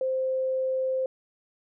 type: tone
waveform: sine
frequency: 522 Hz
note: C5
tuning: 4 cents flat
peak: -24 dBFS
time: 0.01-1.06 s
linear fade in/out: 2 ms
effects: none